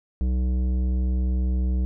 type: tone with tanh clipping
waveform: sine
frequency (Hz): 62.8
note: B1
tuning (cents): +30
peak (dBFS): -22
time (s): 0.21-1.85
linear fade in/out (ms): 0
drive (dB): 12
effects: none